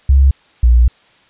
sine tone pair in turn, 67.8 / 59.76 Hz, C#2 / A#1, -38 / +44 cents, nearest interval major second, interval 218 cents, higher first, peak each -5 dBFS, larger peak neither, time 0.09-0.31 / 0.63-0.88 s, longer second, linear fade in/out 5 ms, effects white hiss -50 dBFS RMS until 1.29 s + resampled to 8000 Hz

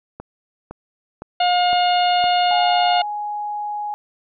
click train, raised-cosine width 1 ms, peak -18 dBFS, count 5, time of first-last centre 0.2-2.241 s, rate 1.96 Hz
harmonic tone, 714 Hz, F5, 38 cents sharp, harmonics 1 / 2 / 3 / 4 / 5 / 6, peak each -15 / -28 / -30 / -24 / -29 / -29 dBFS, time 1.4-3.02 s, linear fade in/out 5 ms
sine tone, 833 Hz, G#5, 5 cents sharp, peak -23 dBFS, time 2.51-3.94 s, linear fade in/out 0 ms
effects none

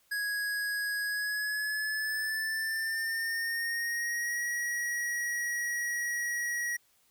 square tone with pitch glide, 1661.2 to 1908.2 Hz, G#6 to A#6, 0 to +40 cents, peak -31 dBFS, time 0.11-6.77 s, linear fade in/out 10 ms, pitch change +240 cents, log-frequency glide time 1.04-4.43 s, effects white hiss -68 dBFS RMS until 7.1 s

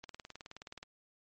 click train, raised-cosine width 0.2 ms, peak -29 dBFS, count 16, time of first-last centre 0.04-0.829 s, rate 19 Hz, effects MP3 32 kbps

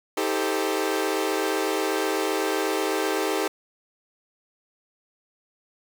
sawtooth chord, A half-diminished seventh, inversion second, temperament equal with one note detuned, 317.1 / 392 / 440 / 523.3 Hz, Eb4 / G4 / A4 / C5, +33 / 0 / 0 / 0 cents, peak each -25 / -23 / -25 / -28 dBFS, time 0.17-3.48 s, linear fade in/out 5 ms, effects 8-bit

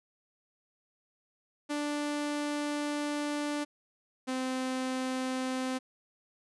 sawtooth tone pair in turn, 293.7 / 258.6 Hz, D4 / C4, 0 / -20 cents, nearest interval major second, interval 220 cents, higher first, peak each -27 dBFS, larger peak neither, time 1.69-3.65 / 4.27-5.79 s, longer first, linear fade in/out 20 ms, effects resampled to 24000 Hz

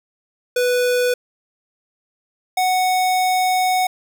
square tone pair in turn, 493.9 / 740 Hz, B4 / F#5, 0 / 0 cents, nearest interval perfect fifth, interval 700 cents, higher second, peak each -16 dBFS, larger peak neither, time 0.56-1.14 / 2.57-3.87 s, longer second, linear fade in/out 5 ms, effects none

